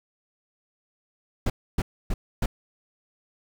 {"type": "noise bursts", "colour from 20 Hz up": "brown", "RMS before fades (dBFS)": -23, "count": 4, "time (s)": [1.46, 2.46], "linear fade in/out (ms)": 5, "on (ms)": 40, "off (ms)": 280, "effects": []}